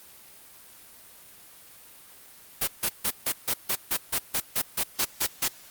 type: noise bursts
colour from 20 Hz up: white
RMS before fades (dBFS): -25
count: 14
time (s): 2.61-5.484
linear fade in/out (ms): 10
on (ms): 66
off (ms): 150
effects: white hiss -50 dBFS RMS until 5.7 s + Opus 32 kbps